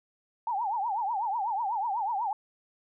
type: tone with vibrato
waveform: sine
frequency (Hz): 862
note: A5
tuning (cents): -36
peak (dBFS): -27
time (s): 0.47-2.33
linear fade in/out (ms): 2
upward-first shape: triangle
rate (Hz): 8.1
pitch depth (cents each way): 240
effects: none